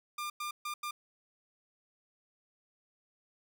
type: tone bursts at uneven times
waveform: sawtooth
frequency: 1199 Hz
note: D6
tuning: 36 cents sharp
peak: -32 dBFS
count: 4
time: 0.18-0.3 / 0.4-0.51 / 0.65-0.74 / 0.83-0.91 s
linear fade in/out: 5 ms
effects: none